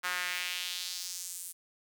sawtooth tone with high-pass filter sweep, 179.7 Hz, F3, 50 cents sharp, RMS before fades -37 dBFS, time 0.03-1.53 s, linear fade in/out 20 ms, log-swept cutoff 1400 to 9800 Hz, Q 1.9, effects none

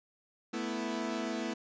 sawtooth chord, A suspended second, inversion none, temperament equal, 220 / 246.9 / 329.6 Hz, A3 / B3 / E4, 0 / 0 / 0 cents, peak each -34 dBFS, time 0.53-1.54 s, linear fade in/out 10 ms, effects resampled to 16000 Hz

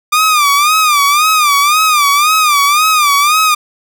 sawtooth tone with vibrato, 1200 Hz, D6, 37 cents sharp, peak -4 dBFS, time 0.12-3.55 s, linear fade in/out 10 ms, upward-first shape sine, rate 1.9 Hz, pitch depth 110 cents each way, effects none

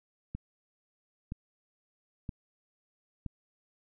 click train, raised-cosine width 5 ms, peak -24 dBFS, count 4, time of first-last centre 0.35-3.263 s, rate 1.03 Hz, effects none

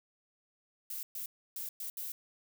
violet noise bursts at uneven times, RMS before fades -40 dBFS, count 5, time 0.9-1.03 / 1.15-1.26 / 1.56-1.69 / 1.8-1.9 / 1.97-2.12 s, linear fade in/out 2 ms, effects none

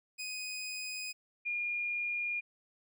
20% pulse / sine tone pair in turn, 2499 / 2421 Hz, D#7 / D#7, +7 / -48 cents, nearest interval minor second, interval 55 cents, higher first, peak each -33 / -32 dBFS, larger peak second, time 0.18-1.13 / 1.45-2.41 s, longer second, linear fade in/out 20 ms, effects none

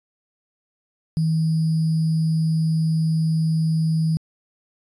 sine tone with sample-and-hold, 160 Hz, D#3, 49 cents sharp, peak -17 dBFS, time 1.17-4.17 s, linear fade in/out 0 ms, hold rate 4900 Hz, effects resampled to 22050 Hz

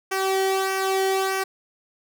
sawtooth tone with flanger, 383.7 Hz, G4, 37 cents flat, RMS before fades -23 dBFS, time 0.11-1.44 s, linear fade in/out 10 ms, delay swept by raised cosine 0.25 to 0.8 ms, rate 1.6 Hz, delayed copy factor -0.6, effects none

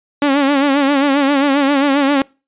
sawtooth tone with vibrato, 280 Hz, C#4, 18 cents sharp, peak -7 dBFS, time 0.22-2.22 s, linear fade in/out 2 ms, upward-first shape sine, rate 7.5 Hz, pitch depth 75 cents each way, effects noise-tail reverb RT60 0.3 s tail -25 dB re dry + resampled to 8000 Hz

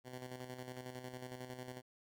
10% pulse tone with tremolo, 126.6 Hz, B2, 43 cents sharp, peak -36 dBFS, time 0.04-1.82 s, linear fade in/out 50 ms, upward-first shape square, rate 11 Hz, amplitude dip 50%, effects none

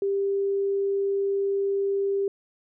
sine tone, 395.8 Hz, G4, 17 cents sharp, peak -22 dBFS, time 0.02-2.28 s, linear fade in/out 2 ms, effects none

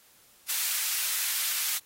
white high-pass noise, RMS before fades -29 dBFS, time 0.48-1.79 s, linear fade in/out 20 ms, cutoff 1600 Hz, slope 12 dB/octave, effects white hiss -59 dBFS RMS until 1.85 s + AAC 48 kbps

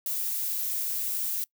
violet noise, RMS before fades -30 dBFS, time 0.06-1.44 s, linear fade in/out 2 ms, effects noise-tail reverb RT60 0.1 s tail -23 dB re dry

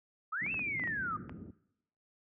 sine linear two-way sweep, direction up then down, 1187 to 2696 to 1187 Hz, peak -33 dBFS, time 0.32-1.17 s, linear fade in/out 10 ms, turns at 0.52 s
white low-pass noise, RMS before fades -45 dBFS, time 0.41-1.51 s, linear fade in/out 10 ms, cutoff 280 Hz, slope 24 dB/octave
clicks, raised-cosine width 0.5 ms, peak -30 dBFS, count 7, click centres 0.464 / 0.543 / 0.593 / 0.797 / 0.838 / 0.875 / 1.295 s
effects noise-tail reverb RT60 0.8 s tail -19 dB re dry + high-pass 100 Hz 12 dB/octave

